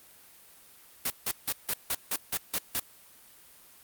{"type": "noise bursts", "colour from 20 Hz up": "white", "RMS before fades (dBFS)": -29, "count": 9, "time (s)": [1.05, 2.798], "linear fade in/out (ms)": 5, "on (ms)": 52, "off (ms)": 160, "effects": ["white hiss -55 dBFS RMS until 3.83 s", "Opus 32 kbps"]}